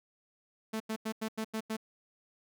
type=tone bursts; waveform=sawtooth; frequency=220 Hz; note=A3; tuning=in tune; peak=-29 dBFS; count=7; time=0.73-1.768 s; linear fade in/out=10 ms; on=72 ms; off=89 ms; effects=none